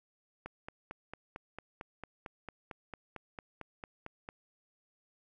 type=click train; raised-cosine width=0.5 ms; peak=-27 dBFS; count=18; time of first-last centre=0.46-4.289 s; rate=4.44 Hz; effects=none